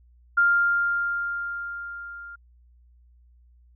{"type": "tone with level ramp", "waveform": "sine", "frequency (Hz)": 1399, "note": "F6", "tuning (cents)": 3, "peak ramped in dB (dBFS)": [-15, -38], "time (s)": [0.37, 2.36], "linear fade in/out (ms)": 10, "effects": ["added 60 Hz sine -53 dBFS peak until 3.75 s"]}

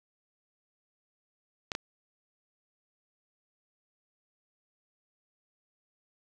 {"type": "clicks", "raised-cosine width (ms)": 0.2, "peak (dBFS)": -15, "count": 2, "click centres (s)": [1.718, 1.751], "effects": []}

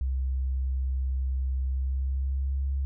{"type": "tone with pitch glide", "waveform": "sine", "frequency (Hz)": [65.41, 68.11], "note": ["C2", "C#2"], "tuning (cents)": [0, -30], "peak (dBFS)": -25, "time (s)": [0.01, 2.85], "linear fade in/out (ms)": 0, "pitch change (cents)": 70, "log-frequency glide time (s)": [1.66, 2.69], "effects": []}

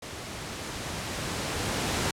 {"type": "noise with level ramp", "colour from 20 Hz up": "pink", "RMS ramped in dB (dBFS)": [-39, -27], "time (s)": [0.02, 2.11], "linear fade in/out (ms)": 5, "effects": ["high-pass 60 Hz 12 dB/octave", "low-pass 9000 Hz 12 dB/octave"]}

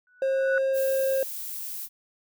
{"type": "tone with exponential growth", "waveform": "sine", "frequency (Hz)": 1480, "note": "F#6", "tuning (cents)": 0, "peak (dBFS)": -22, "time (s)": [0.07, 0.58], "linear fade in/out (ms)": 1, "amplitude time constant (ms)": 110}
{"type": "tone", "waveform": "triangle", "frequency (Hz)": 535, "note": "C5", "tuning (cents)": 38, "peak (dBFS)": -20, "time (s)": [0.22, 1.23], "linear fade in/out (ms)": 2}
{"type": "noise", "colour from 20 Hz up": "violet", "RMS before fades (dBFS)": -35, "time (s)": [0.73, 1.89], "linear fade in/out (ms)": 50}
{"effects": []}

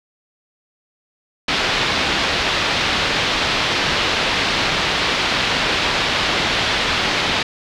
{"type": "low-pass noise", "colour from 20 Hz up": "white", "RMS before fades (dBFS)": -19, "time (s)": [1.48, 7.43], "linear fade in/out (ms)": 5, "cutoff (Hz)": 4100, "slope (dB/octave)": 24, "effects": []}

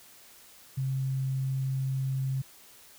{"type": "tone", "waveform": "sine", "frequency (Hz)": 133.2, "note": "C3", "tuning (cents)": 31, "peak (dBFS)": -27, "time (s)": [0.77, 2.42], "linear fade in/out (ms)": 10, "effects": ["white hiss -54 dBFS RMS until 2.98 s"]}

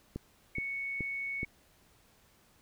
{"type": "click train", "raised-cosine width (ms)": 3, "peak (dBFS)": -24, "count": 4, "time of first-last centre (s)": [0.16, 1.431], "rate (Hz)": 2.36}
{"type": "tone", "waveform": "sine", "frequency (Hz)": 2217, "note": "C#7", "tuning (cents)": 0, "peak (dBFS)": -34, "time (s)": [0.55, 1.45], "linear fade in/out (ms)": 5}
{"effects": ["pink hiss -65 dBFS RMS until 2.61 s"]}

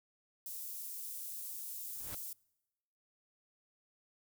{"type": "high-pass noise", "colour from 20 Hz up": "white", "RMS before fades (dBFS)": -44, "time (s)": [0.46, 2.33], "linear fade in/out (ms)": 2, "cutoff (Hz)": 9300, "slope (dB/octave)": 12}
{"type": "noise with exponential growth", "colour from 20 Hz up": "pink", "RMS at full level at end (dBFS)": -44, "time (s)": [1.84, 2.15], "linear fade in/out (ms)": 5, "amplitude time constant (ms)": 67}
{"effects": ["noise-tail reverb RT60 1.0 s tail -26 dB re dry"]}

